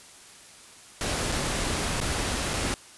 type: noise with dropouts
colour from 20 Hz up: pink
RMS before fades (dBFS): -28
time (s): 1.01-2.74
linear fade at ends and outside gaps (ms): 0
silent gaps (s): 1.318-1.322 / 2.002-2.013 / 2.535-2.539
effects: white hiss -49 dBFS RMS until 2.97 s + resampled to 24000 Hz